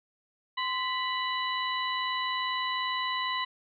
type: harmonic tone with a mistuned harmonic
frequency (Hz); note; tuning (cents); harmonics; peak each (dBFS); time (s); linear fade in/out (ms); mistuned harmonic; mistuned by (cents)
987.8; B5; 0; 1 / 2 / 3 / 4; -31 / -34 / -36 / -37; 0.57-3.45; 10; 1; +75
effects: none